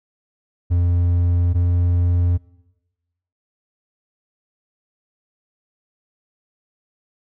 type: tone pair in turn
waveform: triangle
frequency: 87.31 / 87.68 Hz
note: F2 / F2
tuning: 0 / +7 cents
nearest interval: unison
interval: 7 cents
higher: second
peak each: -12 dBFS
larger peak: neither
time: 0.7-1.54 / 1.54-2.38 s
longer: neither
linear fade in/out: 20 ms
effects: noise-tail reverb RT60 1.0 s tail -21 dB re dry